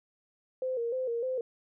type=tone with vibrato; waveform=sine; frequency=490.8 Hz; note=B4; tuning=11 cents flat; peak=-29 dBFS; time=0.62-1.41 s; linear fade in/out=2 ms; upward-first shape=square; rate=3.3 Hz; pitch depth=85 cents each way; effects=none